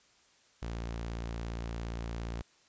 sawtooth tone, 57.3 Hz, A#1, 29 cents flat, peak -32 dBFS, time 0.62-2.42 s, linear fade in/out 5 ms, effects white hiss -65 dBFS RMS until 2.68 s + resampled to 16000 Hz

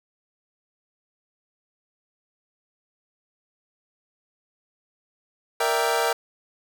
25% pulse chord, E half-diminished seventh, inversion second, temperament equal, 466.2 / 587.3 / 659.3 / 784 Hz, Bb4 / D5 / E5 / G5, 0 / 0 / 0 / 0 cents, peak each -21 / -26 / -23 / -23 dBFS, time 5.6-6.13 s, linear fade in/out 5 ms, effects none

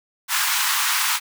pink high-pass noise, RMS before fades -21 dBFS, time 0.28-1.2 s, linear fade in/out 50 ms, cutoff 920 Hz, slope 48 dB/octave, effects none

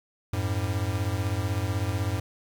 square beating tone pair, 91.2 / 107.2 Hz, F#2 / A2, -24 / -45 cents, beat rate 16 Hz, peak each -29 dBFS, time 0.33-2.2 s, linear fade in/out 5 ms, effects 9-bit

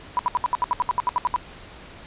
sine tone bursts, 987.8 Hz, B5, in tune, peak -17 dBFS, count 14, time 0.17-1.361 s, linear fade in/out 0 ms, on 21 ms, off 69 ms, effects pink hiss -43 dBFS RMS until 2.06 s + resampled to 8000 Hz

